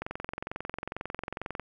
click train, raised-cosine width 0.5 ms, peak -19 dBFS, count 36, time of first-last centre 0.02-1.597 s, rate 22.2 Hz, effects 10-bit

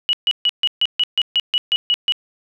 sine tone bursts, 2926 Hz, F#7, 20 cents flat, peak -13 dBFS, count 12, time 0.09-2.122 s, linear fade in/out 0 ms, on 41 ms, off 140 ms, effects none

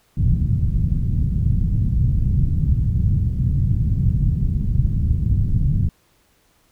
white low-pass noise, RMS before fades -18 dBFS, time 0.17-5.89 s, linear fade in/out 5 ms, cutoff 140 Hz, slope 24 dB/octave, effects pink hiss -60 dBFS RMS until 6.71 s

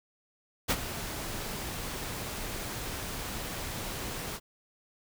pink noise with ADSR envelope, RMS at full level -25 dBFS, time 0.68-4.4 s, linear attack 25 ms, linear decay 48 ms, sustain -12 dB, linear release 48 ms, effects none

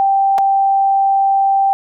sine tone with dropouts, 784 Hz, G5, in tune, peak -10 dBFS, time 0-1.73 s, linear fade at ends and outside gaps 0 ms, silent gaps 0.381-0.385 s, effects none

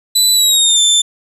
25% pulse tone with pitch glide, 3982 to 3548 Hz, B7 to A7, +14 to +14 cents, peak -4 dBFS, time 0.15-1.02 s, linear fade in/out 10 ms, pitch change -200 cents, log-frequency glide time 0.33-0.81 s, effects none

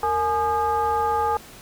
sine tone with frequency modulation, 842 Hz, G#5, 24 cents sharp, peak -19 dBFS, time 0.03-1.37 s, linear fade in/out 2 ms, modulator 381 Hz, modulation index 0.96, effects pink hiss -44 dBFS RMS until 1.61 s

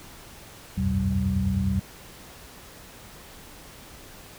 sine tone cluster, 67.7 / 87.6 / 97.5 / 126 / 191.4 Hz, C#2 / F2 / G2 / B2 / G3, -40 / +6 / -9 / +35 / -41 cents, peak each -31 / -27 / -31 / -31 / -25 dBFS, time 0.77-1.8 s, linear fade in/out 10 ms, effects pink hiss -46 dBFS RMS until 4.38 s

